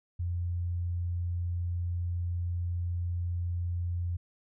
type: tone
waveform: sine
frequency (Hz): 87.31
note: F2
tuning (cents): 0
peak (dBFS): -29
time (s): 0.19-4.17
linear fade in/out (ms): 10
effects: none